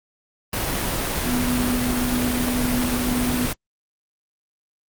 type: tone in noise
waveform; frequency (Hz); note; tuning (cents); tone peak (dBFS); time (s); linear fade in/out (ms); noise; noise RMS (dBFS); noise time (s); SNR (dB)
sine; 246.9; B3; 0; -21; 1.26-3.46; 2; pink; -24; 0.53-3.53; 0
effects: Opus 32 kbps